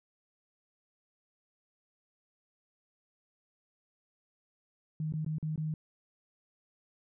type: tone with dropouts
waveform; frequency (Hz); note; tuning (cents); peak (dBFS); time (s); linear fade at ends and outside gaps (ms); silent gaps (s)
sine; 155.56; D#3; 0; -31; 5-5.74; 2; 5.124-5.137 / 5.247-5.263 / 5.384-5.427 / 5.559-5.577
effects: none